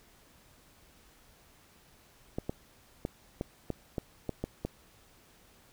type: clicks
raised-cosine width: 2 ms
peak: -19 dBFS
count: 9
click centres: 2.385 / 2.495 / 3.051 / 3.411 / 3.703 / 3.982 / 4.293 / 4.44 / 4.65 s
effects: pink hiss -61 dBFS RMS until 5.72 s